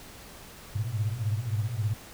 sine tone cluster, 102.1 / 105.7 / 121 Hz, G#2 / G#2 / B2, -29 / +31 / -35 cents, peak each -32 / -30 / -32 dBFS, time 0.75-1.94 s, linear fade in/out 10 ms, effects pink hiss -47 dBFS RMS until 2.13 s

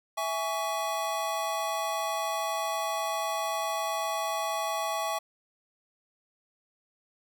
square chord, C# minor, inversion first, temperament equal with one note detuned, 659.3 / 830.6 / 1128.1 Hz, E5 / G#5 / C#6, 0 / 0 / +30 cents, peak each -34 dBFS, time 0.17-5.19 s, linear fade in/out 10 ms, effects none

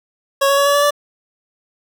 25% pulse tone with pitch steps, 552 / 557.8 / 563.6 / 569.5 / 575.4 / 581.5 Hz, C#5 / C#5 / C#5 / C#5 / D5 / D5, -7 / +11 / +29 / +47 / -36 / -17 cents, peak -8 dBFS, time 0.41-0.908 s, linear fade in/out 10 ms, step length 83 ms, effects none

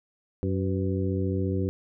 harmonic tone with a mistuned harmonic, 94.4 Hz, F#2, 35 cents sharp, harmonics 1 / 2 / 3 / 4 / 5, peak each -27 / -31 / -32 / -32 / -36 dBFS, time 0.43-1.69 s, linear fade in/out 0 ms, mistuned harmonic 5, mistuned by +72 cents, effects none

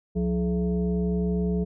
sine tone with frequency modulation, 179.1 Hz, F3, 44 cents sharp, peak -22 dBFS, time 0.15-1.65 s, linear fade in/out 20 ms, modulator 246 Hz, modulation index 0.91, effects none

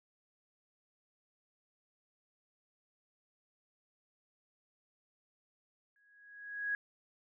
sine tone with exponential growth, 1659 Hz, G#6, 2 cents flat, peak -30 dBFS, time 5.96-6.75 s, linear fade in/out 1 ms, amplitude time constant 170 ms, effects none

